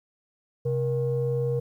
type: tone pair together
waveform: sine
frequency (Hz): 131.4 / 473.3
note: C3 / A#4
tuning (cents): +8 / +26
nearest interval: octave + minor seventh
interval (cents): 2218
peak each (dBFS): -25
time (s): 0.65-1.6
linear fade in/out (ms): 10
effects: tanh soft clip ceiling -17 dBFS + 10-bit